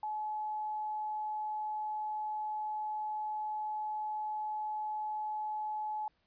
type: tone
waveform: sine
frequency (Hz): 854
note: G#5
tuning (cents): +48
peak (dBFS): -34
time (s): 0.03-6.08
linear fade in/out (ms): 2
effects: pink hiss -75 dBFS RMS until 6.26 s + resampled to 11025 Hz